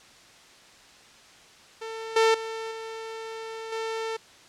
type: tone with level steps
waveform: sawtooth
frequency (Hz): 447.7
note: A4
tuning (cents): +30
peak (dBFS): -30 / -14 / -28 / -31 / -25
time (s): 1.81-4.17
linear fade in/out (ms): 10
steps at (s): 2.16 / 2.34 / 2.71 / 3.72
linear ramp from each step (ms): 5
effects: white hiss -52 dBFS RMS until 4.48 s + low-pass 6000 Hz 12 dB/octave